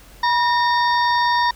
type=harmonic tone with a mistuned harmonic; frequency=918 Hz; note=A#5; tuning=27 cents flat; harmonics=1 / 2 / 4 / 5 / 6; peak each=-16 / -22 / -28 / -30 / -32 dBFS; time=0.23-1.51 s; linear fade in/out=5 ms; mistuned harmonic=1; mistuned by=+87 cents; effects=added 46 Hz sine -47 dBFS peak until 1.55 s + pink hiss -47 dBFS RMS until 1.55 s